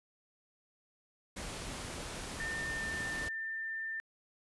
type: noise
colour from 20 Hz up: pink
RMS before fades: -42 dBFS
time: 1.36-3.29 s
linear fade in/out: 10 ms
type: tone with pitch glide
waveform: sine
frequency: 1806 to 1791.5 Hz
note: A6 to A6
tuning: +45 to +31 cents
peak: -36 dBFS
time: 2.4-4 s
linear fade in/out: 0 ms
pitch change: -14 cents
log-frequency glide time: 2.57-2.95 s
effects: resampled to 24000 Hz